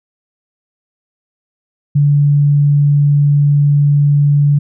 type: tone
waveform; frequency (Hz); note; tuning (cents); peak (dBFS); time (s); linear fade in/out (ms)
sine; 144.5; D3; -28; -7; 1.95-4.59; 10
effects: none